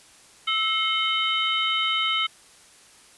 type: tone cluster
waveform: sine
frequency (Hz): 1310 / 2149 / 3054 / 3728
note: E6 / C7 / G7 / A#7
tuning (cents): -11 / +46 / -46 / -1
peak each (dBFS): -27 / -28 / -24 / -31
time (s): 0.47-2.27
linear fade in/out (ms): 10
effects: white hiss -52 dBFS RMS until 3.17 s + resampled to 24000 Hz